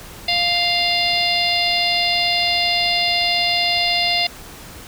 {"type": "harmonic tone with a mistuned harmonic", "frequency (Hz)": 698.5, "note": "F5", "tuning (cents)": 0, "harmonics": [1, 3, 4, 5, 6, 7], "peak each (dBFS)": [-23, -23, -23, -23, -23, -23], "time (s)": [0.28, 4.27], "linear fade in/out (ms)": 5, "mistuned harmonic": 5, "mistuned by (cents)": 26, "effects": ["pink hiss -38 dBFS RMS until 4.87 s"]}